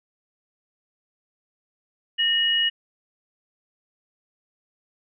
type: tone pair together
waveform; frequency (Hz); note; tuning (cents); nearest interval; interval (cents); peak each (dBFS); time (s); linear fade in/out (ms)
sine; 1826.9 / 2900; A#6 / F#7; -35 / -35; minor sixth; 800; -26 / -19; 2.18-2.7; 20
effects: none